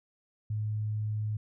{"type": "tone", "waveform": "sine", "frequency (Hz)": 106.9, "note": "A2", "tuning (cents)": -49, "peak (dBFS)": -29, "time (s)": [0.5, 1.37], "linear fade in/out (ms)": 5, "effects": []}